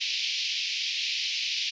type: band-pass noise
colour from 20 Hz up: pink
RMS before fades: -30 dBFS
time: 0-1.71 s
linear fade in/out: 20 ms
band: 2400 to 5500 Hz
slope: 48 dB/octave
effects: resampled to 16000 Hz